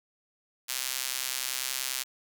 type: tone with high-pass filter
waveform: sawtooth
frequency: 130.3 Hz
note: C3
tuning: 7 cents flat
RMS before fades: -33 dBFS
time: 0.68-2.04 s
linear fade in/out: 20 ms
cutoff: 3600 Hz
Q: 0.51
effects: none